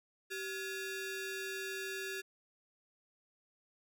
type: ring-modulated tone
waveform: sawtooth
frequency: 1037 Hz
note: C6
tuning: 16 cents flat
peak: -32 dBFS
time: 0.3-2.22 s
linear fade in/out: 20 ms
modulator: 652 Hz
effects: none